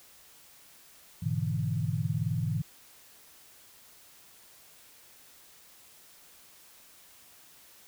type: chord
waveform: sine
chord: E dominant seventh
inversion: first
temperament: equal with one note detuned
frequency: 103.83 / 122.97 / 146.83 / 164.81 Hz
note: G#2 / B2 / D3 / E3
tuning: 0 / -7 / 0 / 0 cents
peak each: -33 dBFS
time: 1.22-2.62 s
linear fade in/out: 10 ms
effects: white hiss -56 dBFS RMS until 7.87 s